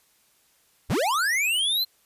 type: linear sweep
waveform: square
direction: up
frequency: 34.65 to 4186 Hz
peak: -22 dBFS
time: 0.89-1.85 s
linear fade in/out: 20 ms
effects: white hiss -63 dBFS RMS until 2.05 s + resampled to 32000 Hz